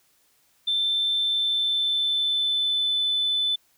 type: tone with pitch glide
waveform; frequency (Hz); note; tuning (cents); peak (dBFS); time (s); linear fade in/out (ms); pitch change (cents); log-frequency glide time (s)
sine; 3551 to 3508; A7 to A7; +15 to -6; -20; 0.67-3.56; 10; -21; 1.16-2.97
effects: tanh soft clip ceiling -16 dBFS + white hiss -64 dBFS RMS until 3.77 s